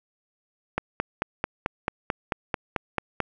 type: click train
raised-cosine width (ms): 0.5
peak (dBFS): -9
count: 12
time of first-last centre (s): 0.78-3.203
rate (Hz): 4.54
effects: none